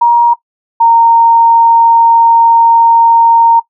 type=tone pair in turn; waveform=sine; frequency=945 / 923.4 Hz; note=A#5 / A#5; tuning=+23 / -17 cents; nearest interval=unison; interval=40 cents; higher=first; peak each=-3 dBFS; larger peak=neither; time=0.01-0.34 / 0.8-3.6 s; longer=second; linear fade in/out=10 ms; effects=noise-tail reverb RT60 0.1 s tail -19 dB re dry